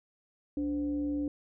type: tone with frequency modulation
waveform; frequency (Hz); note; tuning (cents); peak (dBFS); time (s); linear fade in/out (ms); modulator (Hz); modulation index
sine; 290.7; D4; -18; -29; 0.57-1.28; 2; 226; 0.4
effects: none